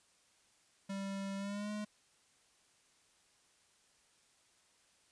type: tone with pitch glide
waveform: square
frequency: 196 to 210.1 Hz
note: G3 to G#3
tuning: 0 to +20 cents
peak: -39 dBFS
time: 0.89-1.85 s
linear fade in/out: 10 ms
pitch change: +120 cents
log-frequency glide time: 1.37-1.71 s
effects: white hiss -70 dBFS RMS until 5.11 s + resampled to 22050 Hz